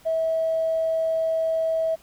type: tone with tanh clipping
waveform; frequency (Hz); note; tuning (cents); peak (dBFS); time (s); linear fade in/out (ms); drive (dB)
triangle; 648; E5; -30; -20; 0.05-1.96; 20; 2
effects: pink hiss -54 dBFS RMS until 2.02 s